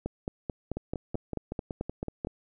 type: two click trains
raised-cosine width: 2 ms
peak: -18 / -20 dBFS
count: 11 / 9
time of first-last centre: 0.06-2.248 / 0.77-2.271 s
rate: 4.57 / 5.33 Hz
effects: none